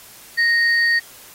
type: tone pair together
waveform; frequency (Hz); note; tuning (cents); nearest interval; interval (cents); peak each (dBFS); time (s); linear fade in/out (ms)
sine; 1864.7 / 4541; A#6 / C#8; 0 / +41; octave + minor third; 1541; -14 / -24; 0.37-1; 20
effects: white hiss -43 dBFS RMS until 1.34 s + AAC 48 kbps